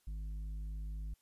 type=tone with tanh clipping; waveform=triangle; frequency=51.91 Hz; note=G#1; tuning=in tune; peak=-40 dBFS; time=0.07-1.14 s; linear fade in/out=5 ms; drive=11 dB; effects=white hiss -75 dBFS RMS until 1.21 s + resampled to 32000 Hz